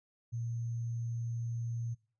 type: tone with sample-and-hold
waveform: sine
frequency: 116.54 Hz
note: A#2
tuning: in tune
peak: -34 dBFS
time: 0.32-1.95 s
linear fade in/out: 20 ms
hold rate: 6300 Hz
effects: noise-tail reverb RT60 0.4 s tail -22 dB re dry + resampled to 22050 Hz